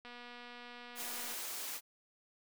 click train, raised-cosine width 0.3 ms, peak -35 dBFS, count 313, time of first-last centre 0.05-1.339 s, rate 242 Hz
white high-pass noise, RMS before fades -42 dBFS, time 0.95-1.81 s, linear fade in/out 50 ms, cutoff 320 Hz, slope 12 dB/octave
effects none

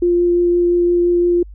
sine tone with vibrato, 349.2 Hz, F4, in tune, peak -11 dBFS, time 0.02-1.43 s, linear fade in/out 5 ms, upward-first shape triangle, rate 5.8 Hz, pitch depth 9 cents each way, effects added 50 Hz sine -33 dBFS peak until 1.54 s

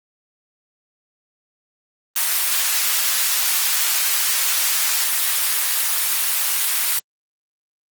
white high-pass noise, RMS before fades -19 dBFS, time 2.16-6.99 s, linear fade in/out 2 ms, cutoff 1100 Hz, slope 12 dB/octave, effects Opus 24 kbps

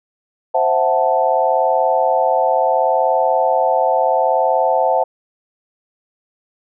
sine chord, F# half-diminished seventh, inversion second, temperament equal, 523.3 / 659.3 / 740 / 880 Hz, C5 / E5 / F#5 / A5, 0 / 0 / 0 / 0 cents, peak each -18 dBFS, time 0.54-5.04 s, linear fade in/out 10 ms, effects none

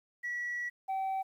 sine tone pair in turn, 1937 / 768.7 Hz, B6 / G5, -34 / -34 cents, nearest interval octave + major third, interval 1600 cents, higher first, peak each -32 / -28 dBFS, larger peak second, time 0.23-0.7 / 0.88-1.23 s, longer first, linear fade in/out 20 ms, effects tanh soft clip ceiling -30 dBFS + 11-bit

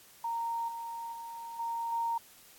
sine tone with level steps, 926 Hz, A#5, 12 cents flat, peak -31 / -37 / -40 / -32 / -29 dBFS, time 0.24-2.18 s, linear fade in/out 5 ms, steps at 0.68 / 1.12 / 1.59 / 1.92 s, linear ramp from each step 5 ms, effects white hiss -57 dBFS RMS until 2.58 s + AAC 64 kbps

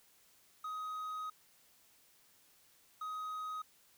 triangle tone bursts at uneven times, 1258 Hz, D#6, 19 cents sharp, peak -37 dBFS, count 2, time 0.64-1.3 / 3.01-3.62 s, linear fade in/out 5 ms, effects white hiss -67 dBFS RMS until 3.97 s

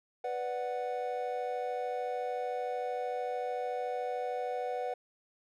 triangle chord, B minor, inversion none, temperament equal, 493.9 / 587.3 / 740 Hz, B4 / D5 / F#5, 0 / 0 / 0 cents, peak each -34 / -39 / -34 dBFS, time 0.24-4.94 s, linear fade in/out 5 ms, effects none

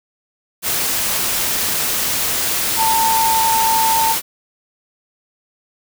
sine tone in noise, 899 Hz, A5, 37 cents sharp, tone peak -14 dBFS, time 2.76-4.16 s, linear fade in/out 50 ms, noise white, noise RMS -19 dBFS, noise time 0.62-4.22 s, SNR +2 dB, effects none

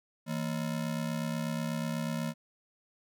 square ring-modulated tone, 196 Hz, G3, in tune, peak -29 dBFS, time 0.26-2.34 s, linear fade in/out 50 ms, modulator 34.1 Hz, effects none

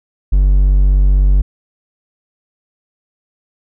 triangle tone, 48 Hz, G1, 36 cents flat, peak -5 dBFS, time 0.32-1.42 s, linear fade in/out 10 ms, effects none

